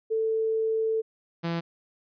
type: tone pair in turn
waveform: sine / sawtooth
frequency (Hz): 443.6 / 168.24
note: A4 / E3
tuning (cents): +14 / +36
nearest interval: octave + perfect fourth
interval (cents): 1678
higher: first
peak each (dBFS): -23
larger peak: neither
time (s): 0.1-1.02 / 1.43-1.61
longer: first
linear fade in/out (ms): 20
effects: resampled to 11025 Hz